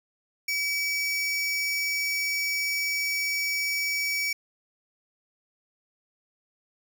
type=tone pair together; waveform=45% pulse; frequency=2289 / 5479 Hz; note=D7 / F8; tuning=-45 / -34 cents; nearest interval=octave + minor third; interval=1511 cents; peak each=-26 / -34 dBFS; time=0.48-4.33 s; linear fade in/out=5 ms; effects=none

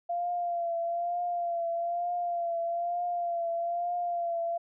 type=tone with vibrato; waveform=sine; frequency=690 Hz; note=F5; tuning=21 cents flat; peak=-28 dBFS; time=0.09-4.58 s; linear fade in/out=10 ms; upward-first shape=triangle; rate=1.1 Hz; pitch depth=43 cents each way; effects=none

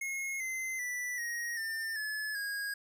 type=tone with pitch steps; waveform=square; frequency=2163 / 2065 / 1972.1 / 1883 / 1798 / 1716.8 / 1639.2 Hz; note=C#7 / C7 / B6 / A#6 / A6 / A6 / G#6; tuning=-43 / -23 / -3 / +17 / +37 / -43 / -23 cents; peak=-35 dBFS; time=0.01-2.74 s; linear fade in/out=5 ms; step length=390 ms; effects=none

